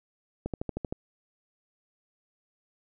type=click train; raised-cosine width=2 ms; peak=-18 dBFS; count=7; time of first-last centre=0.46-0.925 s; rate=12.9 Hz; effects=none